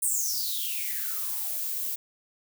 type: noise with high-pass filter sweep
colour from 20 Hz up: violet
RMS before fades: -30 dBFS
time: 0.02-1.96 s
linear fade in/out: 10 ms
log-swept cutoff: 9100 to 320 Hz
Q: 9.8
effects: none